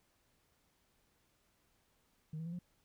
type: tone with pitch steps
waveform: sine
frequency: 155.8 / 162.51 / 169.51 / 176.81 Hz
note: D#3 / E3 / E3 / F3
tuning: +3 / -24 / +49 / +22 cents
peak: -38 dBFS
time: 2.33-2.59 s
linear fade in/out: 5 ms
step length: 65 ms
effects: tanh soft clip ceiling -37 dBFS + pink hiss -75 dBFS RMS until 2.84 s